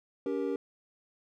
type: chord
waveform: triangle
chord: G diminished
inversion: second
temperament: just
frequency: 282.2 / 392 / 470.4 Hz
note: Db4 / G4 / Bb4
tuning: +31 / 0 / +16 cents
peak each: -32 dBFS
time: 0.26-0.56 s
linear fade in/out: 2 ms
effects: none